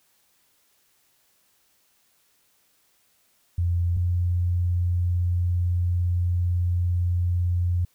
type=tone pair in turn; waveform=sine; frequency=86.8 / 88.22 Hz; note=F2 / F2; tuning=-10 / +18 cents; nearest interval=unison; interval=28 cents; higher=second; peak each=-20 / -20 dBFS; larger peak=neither; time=3.58-3.97 / 3.97-7.85 s; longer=second; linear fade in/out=5 ms; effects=white hiss -65 dBFS RMS until 7.94 s